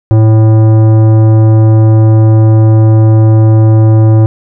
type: tone with tanh clipping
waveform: triangle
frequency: 110 Hz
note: A2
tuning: in tune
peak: -4 dBFS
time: 0.11-4.26 s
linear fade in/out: 0 ms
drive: 18 dB
effects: none